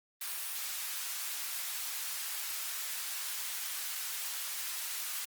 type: high-pass noise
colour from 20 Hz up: white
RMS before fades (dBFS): -38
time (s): 0.21-5.25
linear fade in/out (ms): 5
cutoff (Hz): 1100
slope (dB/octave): 12
effects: Opus 32 kbps